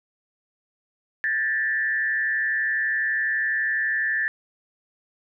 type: tone with frequency modulation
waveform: sine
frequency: 1760 Hz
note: A6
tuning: in tune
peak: -21 dBFS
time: 1.24-4.28 s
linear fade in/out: 0 ms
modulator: 132 Hz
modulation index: 0.73
effects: none